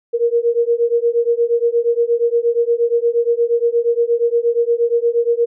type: beating tone pair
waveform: sine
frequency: 466.2 / 474.7 Hz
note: A#4 / A#4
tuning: 0 / +31 cents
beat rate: 8.5 Hz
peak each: -16 dBFS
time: 0.13-5.46 s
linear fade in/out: 20 ms
effects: none